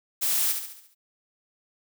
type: noise with echo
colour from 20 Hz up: blue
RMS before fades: -25 dBFS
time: 0.21-0.53 s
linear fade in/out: 20 ms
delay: 70 ms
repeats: 6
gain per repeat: -6 dB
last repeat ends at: 0.95 s
effects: none